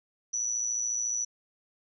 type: tone with amplitude modulation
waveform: sine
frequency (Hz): 5920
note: F#8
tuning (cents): 0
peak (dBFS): -25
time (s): 0.33-1.25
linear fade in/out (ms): 10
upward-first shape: sine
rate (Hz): 114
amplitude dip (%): 60
effects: none